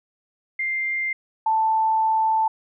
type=tone pair in turn; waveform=sine; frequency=2099 / 882.5 Hz; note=C7 / A5; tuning=+5 / +5 cents; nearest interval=octave + minor third; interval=1500 cents; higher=first; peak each=-22 / -17 dBFS; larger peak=second; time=0.59-1.13 / 1.46-2.48 s; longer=second; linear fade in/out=5 ms; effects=none